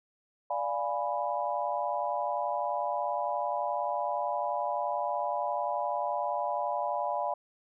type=chord; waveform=sine; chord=D diminished seventh; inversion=none; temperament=equal; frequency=587.3 / 698.5 / 830.6 / 987.8 Hz; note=D5 / F5 / Ab5 / Cb6; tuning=0 / 0 / 0 / 0 cents; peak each=-34 dBFS; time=0.5-7.34 s; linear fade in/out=5 ms; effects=none